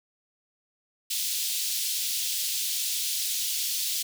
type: high-pass noise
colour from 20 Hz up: pink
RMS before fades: -29 dBFS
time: 1.1-4.03 s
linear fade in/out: 10 ms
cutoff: 3300 Hz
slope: 24 dB/octave
effects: none